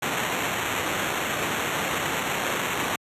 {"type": "noise with sample-and-hold", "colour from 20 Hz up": "white", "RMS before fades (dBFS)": -27, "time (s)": [0.02, 2.96], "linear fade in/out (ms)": 5, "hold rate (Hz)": 4900, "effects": ["high-pass 100 Hz 12 dB/octave", "resampled to 32000 Hz"]}